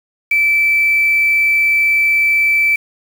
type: tone with quantisation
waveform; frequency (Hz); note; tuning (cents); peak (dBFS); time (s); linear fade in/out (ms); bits
sine; 2322; D7; -20; -10; 0.31-2.76; 5; 5
effects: none